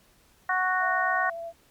harmonic tone, 370 Hz, F#4, in tune, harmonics 2 / 3 / 4 / 5, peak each -28 / -28 / -28 / -28 dBFS, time 0.49-1.3 s, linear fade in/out 5 ms
sine tone with vibrato, 672 Hz, E5, 33 cents sharp, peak -33 dBFS, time 0.79-1.53 s, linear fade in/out 50 ms, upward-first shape sine, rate 14 Hz, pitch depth 9 cents each way
effects pink hiss -61 dBFS RMS until 1.7 s + MP3 96 kbps

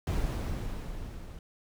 brown noise with level ramp, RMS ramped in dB -28 to -44 dBFS, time 0.07-1.39 s, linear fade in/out 2 ms, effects none

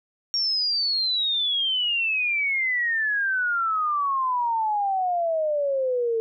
sine exponential sweep, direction down, 5588 to 446.7 Hz, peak -21 dBFS, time 0.34-6.2 s, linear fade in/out 0 ms, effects none

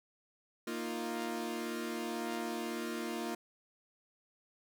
sawtooth chord, Bb suspended fourth, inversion none, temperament equal, 233.1 / 311.1 / 349.2 Hz, Bb3 / Eb4 / F4, 0 / 0 / 0 cents, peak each -36 / -39 / -36 dBFS, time 0.67-3.35 s, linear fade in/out 5 ms, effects none

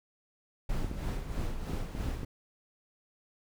brown noise with tremolo, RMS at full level -32 dBFS, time 0.69-2.25 s, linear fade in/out 5 ms, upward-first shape sine, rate 3.1 Hz, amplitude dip 55%
clicks, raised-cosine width 3 ms, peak -24 dBFS, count 5, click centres 0.845 / 0.914 / 1.734 / 1.951 / 2.232 s
effects none

